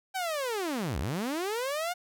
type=linear two-way sweep; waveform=sawtooth; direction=down then up; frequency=781 to 55 to 729 Hz; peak=-26 dBFS; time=0.14-1.94 s; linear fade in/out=20 ms; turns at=0.99 s; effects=none